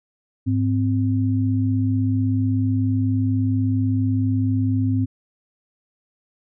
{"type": "tone pair together", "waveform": "sine", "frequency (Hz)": [104.13, 259.9], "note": ["G#2", "C4"], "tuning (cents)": [5, -11], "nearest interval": "octave + major third", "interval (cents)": 1584, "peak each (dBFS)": [-19, -21], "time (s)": [0.46, 5.06], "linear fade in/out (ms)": 20, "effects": []}